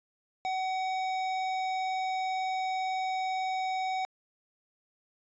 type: tone with hard clipping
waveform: triangle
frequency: 753 Hz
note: F#5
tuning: 30 cents sharp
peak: -31 dBFS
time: 0.45-4.05 s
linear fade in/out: 0 ms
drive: 17 dB
effects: resampled to 16000 Hz